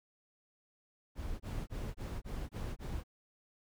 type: noise bursts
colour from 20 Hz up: brown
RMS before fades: -39 dBFS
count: 7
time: 1.15-3.038 s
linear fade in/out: 50 ms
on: 250 ms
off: 23 ms
effects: none